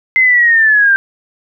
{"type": "linear sweep", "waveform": "sine", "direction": "down", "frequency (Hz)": [2078, 1568], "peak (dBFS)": -6, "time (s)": [0.16, 0.96], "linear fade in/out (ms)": 0, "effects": []}